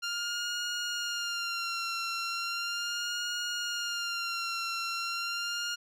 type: tone with vibrato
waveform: 15% pulse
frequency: 1397 Hz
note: F6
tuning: in tune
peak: -25 dBFS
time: 0.02-5.76 s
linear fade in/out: 20 ms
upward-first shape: sine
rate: 0.37 Hz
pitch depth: 43 cents each way
effects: low-pass 9000 Hz 12 dB/octave